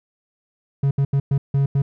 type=tone bursts at uneven times; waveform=triangle; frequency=138.59 Hz; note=C#3; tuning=in tune; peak=-13 dBFS; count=6; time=0.83-0.91 / 0.98-1.05 / 1.13-1.2 / 1.31-1.38 / 1.54-1.66 / 1.75-1.82 s; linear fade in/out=5 ms; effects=none